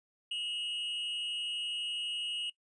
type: tone with amplitude modulation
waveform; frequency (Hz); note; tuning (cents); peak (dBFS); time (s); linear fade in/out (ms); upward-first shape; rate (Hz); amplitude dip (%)
triangle; 2880; F#7; -47; -29; 0.31-2.5; 5; sine; 232; 60
effects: noise-tail reverb RT60 0.1 s tail -21 dB re dry + resampled to 22050 Hz